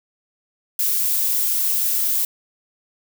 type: noise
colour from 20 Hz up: violet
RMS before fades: -20 dBFS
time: 0.79-2.25 s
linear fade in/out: 2 ms
effects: none